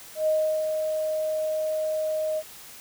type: tone with ADSR envelope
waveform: sine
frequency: 623 Hz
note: D#5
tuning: 2 cents sharp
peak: -19 dBFS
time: 0.15-2.43 s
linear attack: 120 ms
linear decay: 360 ms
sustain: -5 dB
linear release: 51 ms
effects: white hiss -45 dBFS RMS until 2.8 s